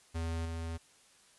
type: tone with level steps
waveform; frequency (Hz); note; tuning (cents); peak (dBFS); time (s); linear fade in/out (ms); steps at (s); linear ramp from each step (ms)
square; 82.41; E2; 0; -34 / -37; 0.14-0.78; 20; 0.45; 5
effects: white hiss -63 dBFS RMS until 1.38 s + resampled to 24000 Hz